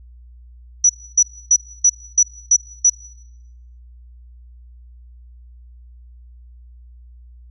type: tone bursts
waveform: sine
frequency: 5900 Hz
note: F#8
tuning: 6 cents flat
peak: -8 dBFS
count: 7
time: 0.84-2.898 s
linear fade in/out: 5 ms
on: 54 ms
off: 280 ms
effects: noise-tail reverb RT60 0.9 s tail -19 dB re dry + added 60 Hz sine -40 dBFS peak until 7.5 s